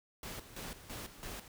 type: noise with tremolo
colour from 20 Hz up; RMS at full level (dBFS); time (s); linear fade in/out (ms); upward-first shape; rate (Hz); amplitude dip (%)
pink; -44; 0.23-1.48; 2; square; 3; 70
effects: none